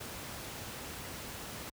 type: noise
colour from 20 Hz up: pink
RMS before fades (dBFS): -43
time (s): 0-1.7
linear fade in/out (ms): 10
effects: high-pass 60 Hz 12 dB/octave

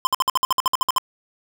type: tone bursts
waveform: square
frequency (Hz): 1038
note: C6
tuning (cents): -14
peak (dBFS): -16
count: 13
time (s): 0.05-0.982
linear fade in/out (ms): 0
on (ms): 20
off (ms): 56
effects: none

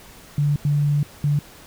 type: tone bursts at uneven times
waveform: sine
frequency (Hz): 145.7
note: D3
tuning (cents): -13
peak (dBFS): -16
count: 3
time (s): 0.38-0.56 / 0.65-1.03 / 1.24-1.39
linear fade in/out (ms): 2
effects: pink hiss -45 dBFS RMS until 1.66 s

